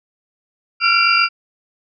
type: tone cluster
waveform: sine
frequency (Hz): 1350 / 1398 / 2343 / 2755 / 4798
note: E6 / F6 / D7 / F7 / D8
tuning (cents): +41 / +1 / -5 / -24 / +36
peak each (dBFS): -18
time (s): 0.8-1.29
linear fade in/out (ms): 50
effects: none